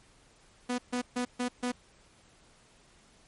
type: tone bursts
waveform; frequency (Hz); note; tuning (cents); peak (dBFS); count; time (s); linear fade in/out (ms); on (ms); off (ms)
sawtooth; 246.9; B3; 0; -25; 5; 0.69-1.72; 10; 94; 140
effects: pink hiss -61 dBFS RMS until 3.27 s + MP3 48 kbps